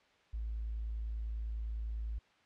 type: tone with tanh clipping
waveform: triangle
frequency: 55 Hz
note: A1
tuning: in tune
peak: -35 dBFS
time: 0.33-2.19 s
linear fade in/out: 10 ms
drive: 2 dB
effects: white hiss -67 dBFS RMS until 2.45 s + low-pass 3000 Hz 12 dB/octave